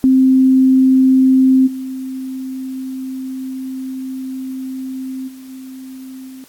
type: tone with level steps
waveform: sine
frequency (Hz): 261.6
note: C4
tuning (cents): 0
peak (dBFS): -7 / -22 / -32 / -29 / -31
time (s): 0.04-6.44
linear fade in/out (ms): 0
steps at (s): 1.66 / 5.27 / 5.48 / 6.27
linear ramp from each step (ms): 20
effects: white hiss -47 dBFS RMS until 6.48 s + AAC 64 kbps